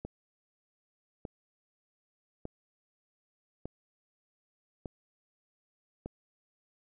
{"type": "click train", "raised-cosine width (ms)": 2, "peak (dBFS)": -25, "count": 6, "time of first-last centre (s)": [0.05, 6.06], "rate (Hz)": 0.832, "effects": []}